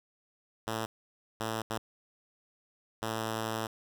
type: tone bursts at uneven times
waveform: 5% pulse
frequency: 111.2 Hz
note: A2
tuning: 19 cents sharp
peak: -21 dBFS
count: 4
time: 0.67-0.86 / 1.4-1.62 / 1.7-1.78 / 3.02-3.67 s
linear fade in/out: 5 ms
effects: none